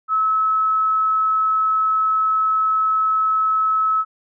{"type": "tone", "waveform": "sine", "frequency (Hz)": 1295, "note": "E6", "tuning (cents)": -31, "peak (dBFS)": -15, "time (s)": [0.08, 4.05], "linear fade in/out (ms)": 50, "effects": []}